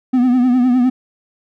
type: tone with vibrato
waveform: triangle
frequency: 249.9 Hz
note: B3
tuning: 21 cents sharp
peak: -8 dBFS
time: 0.13-0.9 s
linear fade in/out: 10 ms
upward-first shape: triangle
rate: 9.8 Hz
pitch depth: 78 cents each way
effects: none